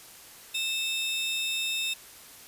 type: tone pair together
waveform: 40% pulse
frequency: 2633 / 3670 Hz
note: E7 / A#7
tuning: -3 / -28 cents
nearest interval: tritone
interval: 575 cents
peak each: -30 / -29 dBFS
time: 0.54-1.94 s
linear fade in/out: 10 ms
effects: white hiss -49 dBFS RMS until 2.47 s + resampled to 32000 Hz